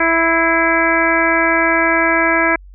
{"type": "harmonic tone with a mistuned harmonic", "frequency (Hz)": 329.6, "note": "E4", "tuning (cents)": 0, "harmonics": [1, 2, 3, 4, 5, 6, 7], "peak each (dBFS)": [-19, -19, -20, -21, -17, -20, -20], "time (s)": [0, 2.56], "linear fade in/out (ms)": 5, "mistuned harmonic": 6, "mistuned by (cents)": 48, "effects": ["added 47 Hz sine -36 dBFS peak until 2.74 s"]}